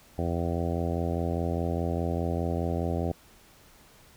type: harmonic tone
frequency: 84.9 Hz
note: F2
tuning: 48 cents flat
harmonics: 1 / 2 / 3 / 4 / 5 / 6 / 7 / 8 / 9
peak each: -30 / -33 / -35 / -36 / -37 / -38 / -38 / -39 / -40 dBFS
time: 0.18-3.12 s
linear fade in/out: 5 ms
effects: pink hiss -56 dBFS RMS until 4.16 s